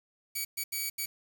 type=tone bursts at uneven times; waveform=5% pulse; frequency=2275 Hz; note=C#7; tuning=44 cents sharp; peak=-22 dBFS; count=4; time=0.35-0.45 / 0.57-0.64 / 0.72-0.9 / 0.98-1.06 s; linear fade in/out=10 ms; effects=8-bit